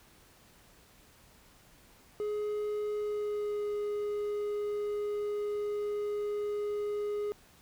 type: tone with pitch glide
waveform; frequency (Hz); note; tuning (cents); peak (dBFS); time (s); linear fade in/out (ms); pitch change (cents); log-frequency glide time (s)
triangle; 419.4 to 414.8; G#4 to G#4; +17 to -2; -29; 2.2-7.32; 0; -19; 2.95-3.66
effects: pink hiss -60 dBFS RMS until 7.61 s